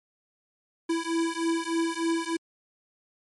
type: beating tone pair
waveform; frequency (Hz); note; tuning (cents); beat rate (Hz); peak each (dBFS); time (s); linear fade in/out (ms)
square; 329.6 / 332.9; E4 / E4; 0 / +17; 3.3; -29; 0.89-2.37; 10
effects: MP3 48 kbps